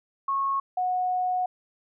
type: tone pair in turn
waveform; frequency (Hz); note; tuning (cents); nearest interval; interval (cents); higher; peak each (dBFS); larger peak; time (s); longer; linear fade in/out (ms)
sine; 1095 / 732; C#6 / F#5; -22 / -19; perfect fifth; 697; first; -23; neither; 0.28-0.6 / 0.77-1.46; second; 5
effects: none